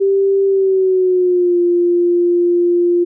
sine tone with pitch glide, 392 to 349.2 Hz, G4 to F4, 0 to 0 cents, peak -10 dBFS, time 0-3.05 s, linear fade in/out 20 ms, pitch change -200 cents, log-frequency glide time 0.46-1.59 s, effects none

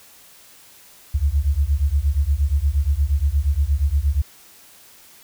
sine beating tone pair, 67.2 / 75.7 Hz, C2 / D#2, +47 / -47 cents, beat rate 8.5 Hz, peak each -19 / -19 dBFS, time 1.14-4.22 s, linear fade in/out 10 ms, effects white hiss -48 dBFS RMS until 5.23 s

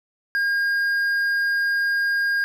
triangle tone with hard clipping, 1619 Hz, G#6, 45 cents flat, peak -20 dBFS, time 0.35-2.44 s, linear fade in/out 0 ms, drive 7 dB, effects none

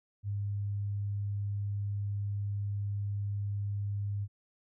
sine tone, 101.4 Hz, G#2, 41 cents flat, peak -31 dBFS, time 0.23-4.28 s, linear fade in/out 50 ms, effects none

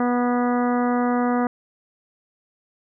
harmonic tone with a mistuned harmonic, 244.5 Hz, B3, 17 cents flat, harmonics 1 / 2 / 3 / 4 / 5 / 6 / 7 / 8, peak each -20 / -26 / -26 / -31 / -30 / -36 / -39 / -39 dBFS, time 0-1.47 s, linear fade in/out 2 ms, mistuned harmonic 7, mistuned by -26 cents, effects none

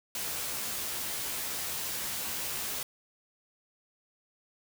white noise with comb filter, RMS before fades -35 dBFS, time 0.15-2.83 s, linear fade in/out 2 ms, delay 14 ms, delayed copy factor +0.55, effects none

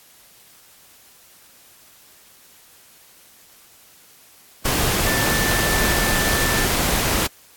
sine tone in noise, 1768 Hz, A6, 8 cents sharp, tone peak -24 dBFS, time 5.06-6.65 s, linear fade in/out 5 ms, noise pink, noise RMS -20 dBFS, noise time 4.65-7.27 s, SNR -7 dB, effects white hiss -50 dBFS RMS until 7.56 s + AAC 64 kbps

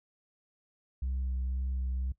sine tone with vibrato, 64.4 Hz, C2, 27 cents flat, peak -28 dBFS, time 1.02-2.12 s, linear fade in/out 5 ms, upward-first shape sine, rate 2 Hz, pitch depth 17 cents each way, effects noise-tail reverb RT60 0.1 s tail -19 dB re dry + tanh soft clip ceiling -28 dBFS

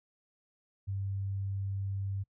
sine tone, 98 Hz, G2, in tune, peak -32 dBFS, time 0.87-2.24 s, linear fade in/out 20 ms, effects noise-tail reverb RT60 0.1 s tail -25 dB re dry

